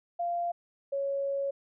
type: tone pair in turn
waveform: sine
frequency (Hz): 693 / 554.7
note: F5 / C#5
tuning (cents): -14 / +1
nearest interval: major third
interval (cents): 385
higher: first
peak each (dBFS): -28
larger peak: neither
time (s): 0.19-0.52 / 0.92-1.51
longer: second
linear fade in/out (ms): 10
effects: none